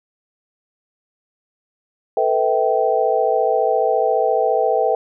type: tone cluster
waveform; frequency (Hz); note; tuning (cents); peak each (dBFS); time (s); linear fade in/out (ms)
sine; 444.3 / 498.8 / 650 / 776; A4 / B4 / E5 / G5; +17 / +17 / -24 / -18; -20; 2.17-4.95; 2
effects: none